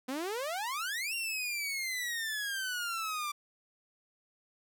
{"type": "exponential two-way sweep", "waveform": "sawtooth", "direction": "up then down", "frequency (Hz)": [246.9, 2788, 1168], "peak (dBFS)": -30, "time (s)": [0.08, 3.32], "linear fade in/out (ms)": 10, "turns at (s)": 1.14, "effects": []}